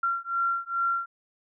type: beating tone pair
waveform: sine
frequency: 1371 / 1373.4 Hz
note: F6 / F6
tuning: -32 / -29 cents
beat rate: 2.4 Hz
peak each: -28 / -28 dBFS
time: 0.03-1.06 s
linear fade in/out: 5 ms
effects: none